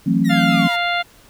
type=chord; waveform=sine; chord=F# half-diminished seventh; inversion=third; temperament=just; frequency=166.5 / 185 / 222 / 266.4 Hz; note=E3 / F#3 / A3 / C4; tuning=+18 / 0 / +16 / +31 cents; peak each=-19 dBFS; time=0.06-0.68 s; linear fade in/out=10 ms
type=exponential sweep; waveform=sawtooth; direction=down; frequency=1975.5 to 885 Hz; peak=-26 dBFS; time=0.24-0.77 s; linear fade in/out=20 ms
type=harmonic tone; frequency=698.5 Hz; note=F5; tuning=in tune; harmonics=1 / 2 / 3 / 4 / 5 / 6; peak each=-21 / -23 / -23 / -28 / -27 / -34 dBFS; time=0.29-1.03 s; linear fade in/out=20 ms
effects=pink hiss -49 dBFS RMS until 1.29 s